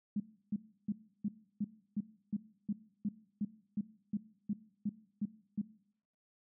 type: tone bursts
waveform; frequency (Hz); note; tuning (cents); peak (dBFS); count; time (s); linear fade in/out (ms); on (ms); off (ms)
sine; 207.7; G#3; 0; -31; 16; 0.16-5.616; 5; 41; 320
effects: noise-tail reverb RT60 0.7 s tail -19 dB re dry